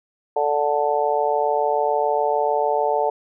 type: harmonic tone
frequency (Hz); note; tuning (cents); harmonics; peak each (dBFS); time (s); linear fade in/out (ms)
146.83; D3; 0; 3 / 4 / 5 / 6; -23 / -23 / -23 / -23; 0.36-3.1; 5
effects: none